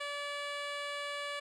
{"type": "tone with low-pass filter", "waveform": "10% pulse", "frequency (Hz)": 576, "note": "D5", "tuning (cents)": -34, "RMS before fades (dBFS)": -39, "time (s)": [0, 1.4], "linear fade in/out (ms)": 10, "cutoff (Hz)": 6800, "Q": 0.62, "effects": []}